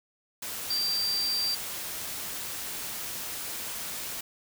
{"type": "tone in noise", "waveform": "sine", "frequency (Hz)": 4699, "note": "D8", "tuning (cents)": 0, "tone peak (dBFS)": -26, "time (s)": [0.7, 1.55], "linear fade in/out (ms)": 5, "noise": "white", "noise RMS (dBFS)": -36, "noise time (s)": [0.42, 4.21], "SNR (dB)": 7, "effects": []}